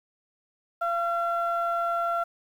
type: tone pair together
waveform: sine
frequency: 684.4 / 1364 Hz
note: F5 / F6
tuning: -35 / -41 cents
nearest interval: octave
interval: 1194 cents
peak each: -26 dBFS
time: 0.81-2.24 s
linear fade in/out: 10 ms
effects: tanh soft clip ceiling -18 dBFS + 9-bit